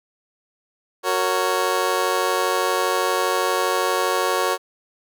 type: chord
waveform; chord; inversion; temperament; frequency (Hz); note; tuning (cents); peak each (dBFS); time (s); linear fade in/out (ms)
20% pulse; F# major; none; just; 370 / 462.5 / 555; F#4 / A#4 / C#5; 0 / -14 / +2; -19; 1.03-4.58; 50
effects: none